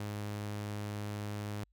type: tone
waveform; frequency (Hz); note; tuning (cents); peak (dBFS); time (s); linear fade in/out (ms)
sawtooth; 103.83; G#2; 0; -33; 0-1.64; 5
effects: added 50 Hz sine -68 dBFS peak until 1.72 s